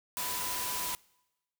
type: tone in noise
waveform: sine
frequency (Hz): 993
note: B5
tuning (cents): +9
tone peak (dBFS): -40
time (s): 0.17-0.95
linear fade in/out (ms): 0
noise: white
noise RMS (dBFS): -35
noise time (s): 0.17-0.95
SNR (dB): -8
effects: noise-tail reverb RT60 1.0 s tail -25 dB re dry